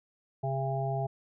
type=harmonic tone; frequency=134.9 Hz; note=C#3; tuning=47 cents flat; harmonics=1 / 3 / 5 / 6; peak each=-31 / -38 / -34 / -37 dBFS; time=0.43-1.07 s; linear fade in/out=10 ms; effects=none